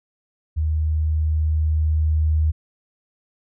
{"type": "tone with level ramp", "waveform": "sine", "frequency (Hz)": 77.78, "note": "D#2", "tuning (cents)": 0, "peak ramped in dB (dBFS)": [-18, -15], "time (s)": [0.56, 2.52], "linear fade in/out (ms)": 20, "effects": []}